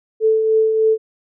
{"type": "tone with tremolo", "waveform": "sine", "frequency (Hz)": 440, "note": "A4", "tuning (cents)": 0, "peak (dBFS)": -10, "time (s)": [0.2, 0.98], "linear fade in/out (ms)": 50, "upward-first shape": "triangle", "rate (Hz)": 3.3, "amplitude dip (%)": 45, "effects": []}